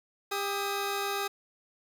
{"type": "tone pair together", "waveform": "15% pulse", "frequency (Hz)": [399.5, 1265.6], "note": ["G4", "D#6"], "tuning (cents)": [33, 29], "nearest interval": "octave + minor sixth", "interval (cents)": 1996, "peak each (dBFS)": [-25, -29], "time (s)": [0.31, 1.28], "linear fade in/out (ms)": 10, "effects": ["9-bit"]}